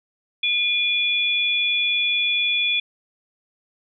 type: tone pair together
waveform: sine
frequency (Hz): 2423 / 3427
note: D#7 / A7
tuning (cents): -47 / -46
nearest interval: tritone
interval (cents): 601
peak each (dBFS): -21 / -21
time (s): 0.43-2.8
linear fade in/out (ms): 5
effects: none